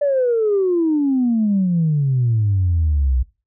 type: exponential sweep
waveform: sine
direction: down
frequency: 587.3 to 60.4 Hz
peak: -13 dBFS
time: 0.01-3.23 s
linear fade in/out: 10 ms
effects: noise-tail reverb RT60 0.3 s tail -22 dB re dry + tanh soft clip ceiling -10 dBFS

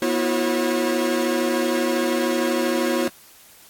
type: tone cluster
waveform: 45% pulse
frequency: 243.6 / 326.7 / 359.6 / 543 Hz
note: B3 / E4 / F#4 / C#5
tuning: -24 / -15 / -49 / -36 cents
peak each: -25 dBFS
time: 0.02-3.08 s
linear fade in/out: 2 ms
effects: white hiss -49 dBFS RMS until 3.69 s + AAC 64 kbps

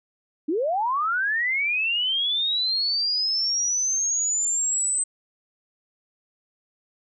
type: linear sweep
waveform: sine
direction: up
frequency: 279 to 8200 Hz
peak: -21 dBFS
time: 0.48-5.04 s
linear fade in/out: 10 ms
effects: none

